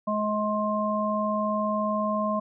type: harmonic tone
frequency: 211.4 Hz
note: G#3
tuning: 31 cents sharp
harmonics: 1 / 3 / 5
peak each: -28 / -28 / -28 dBFS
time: 0.07-2.4 s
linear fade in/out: 10 ms
effects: none